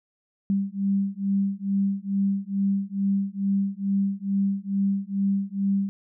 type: beating tone pair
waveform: sine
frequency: 196 / 198.3 Hz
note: G3 / G3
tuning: 0 / +20 cents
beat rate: 2.3 Hz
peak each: -25 dBFS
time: 0.5-5.89 s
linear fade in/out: 0 ms
effects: none